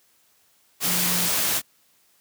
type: tone in noise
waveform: sine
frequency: 177.6 Hz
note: F3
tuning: 29 cents sharp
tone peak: -30 dBFS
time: 0.83-1.31 s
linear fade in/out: 50 ms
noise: white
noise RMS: -23 dBFS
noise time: 0.8-1.62 s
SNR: -10 dB
effects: white hiss -62 dBFS RMS until 2.2 s + high-pass 80 Hz 12 dB/octave